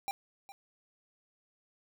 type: tone with echo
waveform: square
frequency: 794 Hz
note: G5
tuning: 22 cents sharp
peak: -33 dBFS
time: 0.08-0.11 s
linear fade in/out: 0 ms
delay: 410 ms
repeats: 1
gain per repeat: -15 dB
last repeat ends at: 0.52 s
effects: none